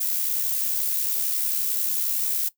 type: noise with amplitude modulation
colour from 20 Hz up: violet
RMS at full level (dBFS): -23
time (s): 0-2.49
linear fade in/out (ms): 10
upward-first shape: sine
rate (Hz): 71.2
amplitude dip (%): 40
effects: noise-tail reverb RT60 0.1 s tail -17 dB re dry